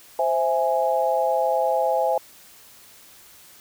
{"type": "chord", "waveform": "sine", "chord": "C augmented", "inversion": "none", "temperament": "equal with one note detuned", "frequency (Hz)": [521.7, 659.3, 830.6], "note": ["C5", "E5", "G#5"], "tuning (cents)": [-5, 0, 0], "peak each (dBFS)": -23, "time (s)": [0.19, 2.18], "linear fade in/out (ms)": 2, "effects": ["white hiss -49 dBFS RMS until 3.6 s"]}